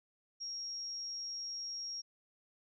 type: tone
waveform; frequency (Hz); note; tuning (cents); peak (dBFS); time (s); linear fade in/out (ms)
sine; 5590; F8; +1; -39; 0.4-2.02; 20
effects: none